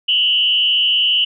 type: tone with frequency modulation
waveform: sine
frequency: 2955 Hz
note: F#7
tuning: 3 cents flat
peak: -12 dBFS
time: 0.08-1.25 s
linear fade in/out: 10 ms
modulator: 182 Hz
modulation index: 0.7
effects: none